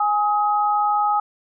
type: tone pair together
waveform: sine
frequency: 830 / 1264.2 Hz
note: G#5 / D#6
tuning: -1 / +27 cents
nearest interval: perfect fifth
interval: 728 cents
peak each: -18 / -21 dBFS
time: 0-1.2 s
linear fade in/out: 5 ms
effects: none